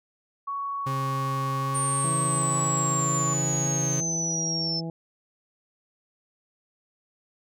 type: tone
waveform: sine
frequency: 1117 Hz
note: C#6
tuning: 13 cents sharp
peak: -28 dBFS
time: 0.47-3.34 s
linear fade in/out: 10 ms
type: tone with pitch glide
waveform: 40% pulse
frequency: 134.3 to 137.52 Hz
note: C3 to C#3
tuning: +46 to -13 cents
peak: -27 dBFS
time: 0.86-4.01 s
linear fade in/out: 10 ms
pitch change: +41 cents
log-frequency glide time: 1.58-2.14 s
type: linear sweep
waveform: sine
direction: down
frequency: 8870 to 5270 Hz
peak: -26 dBFS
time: 1.74-4.81 s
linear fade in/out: 20 ms
type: harmonic tone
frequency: 164.81 Hz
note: E3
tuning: in tune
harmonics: 1 / 2 / 3 / 4 / 5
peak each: -31 / -37 / -41 / -43 / -45 dBFS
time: 2.04-4.9 s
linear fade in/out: 2 ms
effects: none